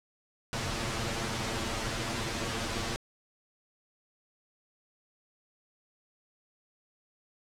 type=noise with comb filter; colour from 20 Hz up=pink; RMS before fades=-33 dBFS; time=0.53-2.96 s; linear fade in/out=0 ms; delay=8.8 ms; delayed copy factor=+0.9; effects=low-pass 7000 Hz 12 dB/octave